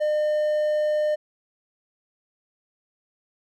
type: tone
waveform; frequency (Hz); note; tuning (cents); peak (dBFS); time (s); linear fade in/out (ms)
triangle; 605; D#5; -49; -18; 0-1.16; 20
effects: none